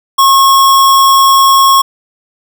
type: tone with sample-and-hold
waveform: sine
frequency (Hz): 1085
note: C#6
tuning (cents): -37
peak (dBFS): -3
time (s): 0.18-1.82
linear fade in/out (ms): 10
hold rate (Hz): 4410
effects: none